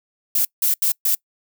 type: noise bursts at uneven times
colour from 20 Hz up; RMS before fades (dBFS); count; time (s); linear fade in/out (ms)
violet; -18; 4; 0.35-0.45 / 0.62-0.74 / 0.82-0.92 / 1.05-1.15; 5
effects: noise-tail reverb RT60 0.1 s tail -25 dB re dry